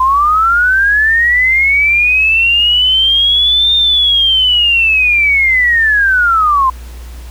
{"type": "linear two-way sweep", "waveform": "sine", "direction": "up then down", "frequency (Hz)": [1021, 3638, 1021], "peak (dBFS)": -7, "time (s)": [0, 6.7], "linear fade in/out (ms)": 5, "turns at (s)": 3.75, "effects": ["added 60 Hz sine -26 dBFS peak until 7.3 s", "pink hiss -39 dBFS RMS until 7.3 s"]}